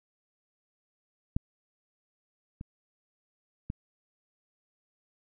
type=clicks; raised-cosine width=5 ms; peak=-15 / -27 / -21 dBFS; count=3; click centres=1.365 / 2.611 / 3.701 s; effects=none